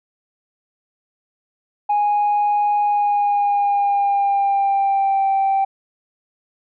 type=tone with pitch glide; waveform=sine; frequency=827 to 780.6 Hz; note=G#5 to G5; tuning=-8 to -8 cents; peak=-13 dBFS; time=1.89-5.65 s; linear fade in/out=10 ms; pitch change=-100 cents; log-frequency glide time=2.82-5.28 s; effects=tanh soft clip ceiling -12 dBFS